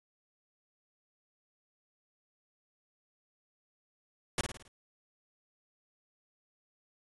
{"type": "noise with echo", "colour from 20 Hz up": "pink", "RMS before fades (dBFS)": -30, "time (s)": [4.38, 4.41], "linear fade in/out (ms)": 2, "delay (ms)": 54, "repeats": 5, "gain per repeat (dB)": -6, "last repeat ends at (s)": 4.68, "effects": ["resampled to 24000 Hz"]}